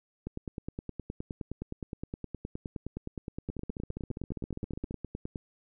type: two click trains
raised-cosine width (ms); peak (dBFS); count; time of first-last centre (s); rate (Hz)
3; -24 / -23; 22 / 50; 3.5-4.909 / 0.27-5.358; 14.9 / 9.63
effects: none